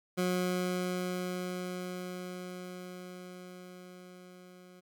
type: tone with level ramp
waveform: 20% pulse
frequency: 181.2 Hz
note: F#3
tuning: 36 cents flat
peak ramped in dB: -23 to -48 dBFS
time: 0.17-4.81 s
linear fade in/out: 20 ms
effects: none